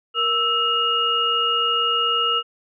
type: tone cluster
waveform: sine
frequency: 468.9 / 1317 / 2856 Hz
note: A#4 / E6 / F7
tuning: +10 / -2 / +38 cents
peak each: -29 / -21 / -20 dBFS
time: 0.14-2.43 s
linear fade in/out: 50 ms
effects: none